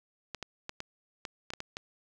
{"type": "clicks", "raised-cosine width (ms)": 0.2, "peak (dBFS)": -20, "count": 9, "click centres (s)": [0.347, 0.427, 0.694, 0.804, 1.252, 1.504, 1.536, 1.604, 1.769], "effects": []}